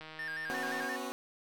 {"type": "click train", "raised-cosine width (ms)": 0.3, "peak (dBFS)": -31, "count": 132, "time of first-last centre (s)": [0.01, 0.844], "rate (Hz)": 157}
{"type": "tone with vibrato", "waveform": "triangle", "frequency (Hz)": 1705, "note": "G#6", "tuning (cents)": 45, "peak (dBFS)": -35, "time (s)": [0.19, 0.96], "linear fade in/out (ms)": 2, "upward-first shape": "square", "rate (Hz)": 5.7, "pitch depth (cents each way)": 91}
{"type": "chord", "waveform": "15% pulse", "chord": "B suspended second", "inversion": "none", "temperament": "equal with one note detuned", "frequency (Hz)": [246.9, 272.7, 370], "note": ["B3", "C#4", "F#4"], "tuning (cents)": [0, -28, 0], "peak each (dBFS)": -35, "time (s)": [0.5, 1.12], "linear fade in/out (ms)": 0}
{"effects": []}